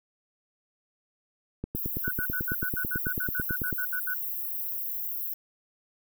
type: click train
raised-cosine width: 3 ms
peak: -19 dBFS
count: 20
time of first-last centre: 1.64-3.728 s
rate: 9.1 Hz
type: high-pass noise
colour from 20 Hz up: white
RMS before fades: -33 dBFS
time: 1.75-5.34 s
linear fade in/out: 5 ms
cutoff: 12000 Hz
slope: 96 dB/octave
type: tone bursts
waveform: sine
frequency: 1482 Hz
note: F#6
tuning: 2 cents sharp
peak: -29 dBFS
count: 15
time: 2.04-4.142 s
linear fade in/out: 5 ms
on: 72 ms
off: 73 ms
effects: none

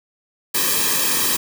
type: noise with comb filter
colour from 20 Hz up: white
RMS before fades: -19 dBFS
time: 0.54-1.37 s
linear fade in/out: 10 ms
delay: 1.4 ms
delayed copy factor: -0.95
effects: none

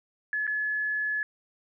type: tone with dropouts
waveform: sine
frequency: 1709 Hz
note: G#6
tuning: 49 cents sharp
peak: -26 dBFS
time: 0.33-1.23 s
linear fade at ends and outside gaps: 1 ms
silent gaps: 0.468-0.476 s
effects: none

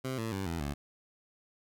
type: tone with pitch steps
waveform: 15% pulse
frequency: 130.81 / 112.57 / 96.87 / 83.36 / 71.74 Hz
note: C3 / A2 / G2 / E2 / D2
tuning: 0 / +40 / -20 / +20 / -40 cents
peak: -27 dBFS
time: 0.04-0.74 s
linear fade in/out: 10 ms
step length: 140 ms
effects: none

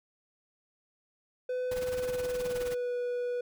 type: tone with pitch glide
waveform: triangle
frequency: 503 to 489 Hz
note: B4 to B4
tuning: +32 to -17 cents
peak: -28 dBFS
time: 1.49-3.41 s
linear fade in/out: 5 ms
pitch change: -49 cents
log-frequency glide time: 1.87-2.96 s
type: noise with tremolo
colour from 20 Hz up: pink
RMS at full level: -40 dBFS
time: 1.71-2.75 s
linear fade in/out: 5 ms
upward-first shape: sine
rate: 19 Hz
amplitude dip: 75%
effects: none

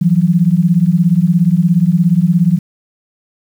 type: beating tone pair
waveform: sine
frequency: 164.81 / 181.81 Hz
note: E3 / F#3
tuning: 0 / -30 cents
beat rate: 17 Hz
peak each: -11 dBFS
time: 0.01-2.59 s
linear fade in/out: 10 ms
effects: 7-bit

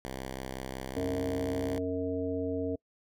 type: tone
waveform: 5% pulse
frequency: 65.41 Hz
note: C2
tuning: in tune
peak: -26 dBFS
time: 0.05-1.79 s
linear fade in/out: 0 ms
type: harmonic tone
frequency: 91.6 Hz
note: F#2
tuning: 17 cents flat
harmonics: 1 / 3 / 5 / 7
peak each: -39 / -33 / -33 / -39 dBFS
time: 0.96-2.76 s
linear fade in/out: 10 ms
effects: noise-tail reverb RT60 0.1 s tail -25 dB re dry

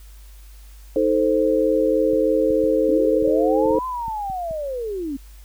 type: chord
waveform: sine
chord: A diminished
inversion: second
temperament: equal with one note detuned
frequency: 314.2 / 440 / 523.3 Hz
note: Eb4 / A4 / C5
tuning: +17 / 0 / 0 cents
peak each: -21 / -20 / -19 dBFS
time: 0.96-3.79 s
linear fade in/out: 2 ms
type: clicks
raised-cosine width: 5 ms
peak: -25 dBFS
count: 11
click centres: 2.133 / 2.505 / 2.64 / 3.225 / 3.277 / 3.657 / 3.707 / 3.751 / 4.082 / 4.3 / 4.51 s
type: linear two-way sweep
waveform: sine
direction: up then down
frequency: 260 to 1033 to 260 Hz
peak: -24 dBFS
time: 2.88-5.17 s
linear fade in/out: 10 ms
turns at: 3.86 s
effects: added 50 Hz sine -40 dBFS peak until 5.44 s + white hiss -53 dBFS RMS until 5.44 s

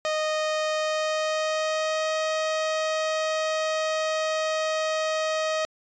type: tone with pitch glide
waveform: sawtooth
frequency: 620 to 628.7 Hz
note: D#5 to D#5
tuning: -6 to +18 cents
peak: -20 dBFS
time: 0.05-5.65 s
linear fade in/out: 0 ms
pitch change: +24 cents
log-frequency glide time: 0.78-2.11 s
effects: resampled to 16000 Hz

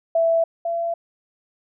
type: tone pair in turn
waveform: sine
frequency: 662 / 676.3 Hz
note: E5 / E5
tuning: +7 / +44 cents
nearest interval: unison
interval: 37 cents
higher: second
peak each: -15 / -21 dBFS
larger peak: first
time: 0.15-0.44 / 0.65-0.94 s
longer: neither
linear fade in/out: 5 ms
effects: none

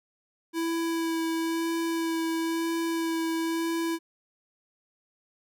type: tone with vibrato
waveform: square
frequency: 329.6 Hz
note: E4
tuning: in tune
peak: -27 dBFS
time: 0.53-3.99 s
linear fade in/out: 50 ms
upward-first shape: sine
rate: 1 Hz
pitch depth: 12 cents each way
effects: none

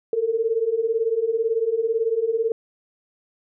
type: beating tone pair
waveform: sine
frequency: 440 / 458 Hz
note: A4 / A#4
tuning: 0 / -31 cents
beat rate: 18 Hz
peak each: -24 / -21 dBFS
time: 0.13-2.52 s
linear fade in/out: 2 ms
effects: none

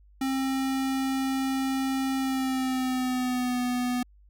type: tone with pitch glide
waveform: square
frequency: 266.6 to 247.3 Hz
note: C4 to B3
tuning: +33 to +3 cents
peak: -26 dBFS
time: 0.21-4.03 s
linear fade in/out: 5 ms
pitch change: -130 cents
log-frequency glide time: 2.18-3.59 s
effects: added 50 Hz sine -53 dBFS peak until 4.29 s

